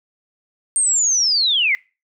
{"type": "linear sweep", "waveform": "sine", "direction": "down", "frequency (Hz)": [8740, 1975.5], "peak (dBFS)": -14, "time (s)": [0.76, 1.75], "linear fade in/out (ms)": 0, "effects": ["noise-tail reverb RT60 0.3 s tail -24 dB re dry"]}